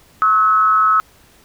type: tone with frequency modulation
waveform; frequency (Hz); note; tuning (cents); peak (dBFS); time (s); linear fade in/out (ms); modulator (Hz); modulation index
sine; 1287; E6; -42; -10; 0.22-1; 0; 193; 0.46
effects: pink hiss -50 dBFS RMS until 1.44 s

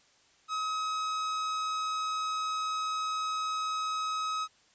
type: tone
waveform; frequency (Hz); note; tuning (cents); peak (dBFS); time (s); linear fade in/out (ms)
45% pulse; 1273; D#6; +39; -30; 0.48-4.48; 50
effects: white hiss -64 dBFS RMS until 4.74 s + resampled to 16000 Hz

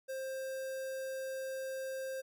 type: tone with notch filter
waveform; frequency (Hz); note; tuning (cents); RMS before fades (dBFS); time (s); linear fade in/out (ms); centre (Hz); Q
square; 529; C5; +19; -40; 0.08-2.22; 20; 3100; 1.2
effects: none

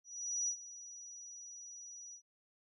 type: tone with ADSR envelope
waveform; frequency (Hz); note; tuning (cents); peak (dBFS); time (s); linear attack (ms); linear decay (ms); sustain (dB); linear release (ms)
sine; 5840; F#8; -24; -32; 0.04-2.22; 440; 80; -16; 82
effects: none

